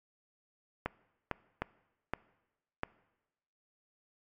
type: clicks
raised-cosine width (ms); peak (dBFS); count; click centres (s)
0.5; -17; 5; 0.86 / 1.313 / 1.62 / 2.136 / 2.834
effects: noise-tail reverb RT60 1.0 s tail -21 dB re dry + MP3 96 kbps